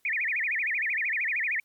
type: tone with vibrato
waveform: sine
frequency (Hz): 2088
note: C7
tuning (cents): -4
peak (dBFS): -25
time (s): 0.05-1.6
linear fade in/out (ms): 2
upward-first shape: sine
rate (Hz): 13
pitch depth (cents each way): 300
effects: white hiss -70 dBFS RMS until 1.64 s + MP3 96 kbps